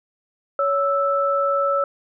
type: tone pair together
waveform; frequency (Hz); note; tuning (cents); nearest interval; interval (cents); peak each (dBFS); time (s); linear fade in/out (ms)
sine; 560.2 / 1318.5; C#5 / E6; +18 / 0; octave + minor third; 1482; -20; 0.59-1.84; 2
effects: none